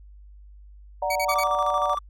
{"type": "chord", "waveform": "sine", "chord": "D augmented", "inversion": "none", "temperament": "equal", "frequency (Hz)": [587.3, 740, 932.3], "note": ["D5", "F#5", "A#5"], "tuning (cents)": [0, 0, 0], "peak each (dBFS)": [-27, -27, -28], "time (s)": [1.02, 1.95], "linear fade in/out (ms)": 5}
{"type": "tone bursts", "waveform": "sawtooth", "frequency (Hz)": 2259, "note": "C#7", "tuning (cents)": 32, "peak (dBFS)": -23, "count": 4, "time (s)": [1.1, 1.438], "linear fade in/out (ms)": 5, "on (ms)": 56, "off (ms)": 38}
{"type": "tone with tremolo", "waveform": "triangle", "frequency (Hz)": 1168, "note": "D6", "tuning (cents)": -10, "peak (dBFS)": -20, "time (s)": [1.28, 1.99], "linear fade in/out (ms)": 10, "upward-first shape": "square", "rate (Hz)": 13, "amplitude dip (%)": 55}
{"effects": ["added 50 Hz sine -44 dBFS peak until 2.09 s"]}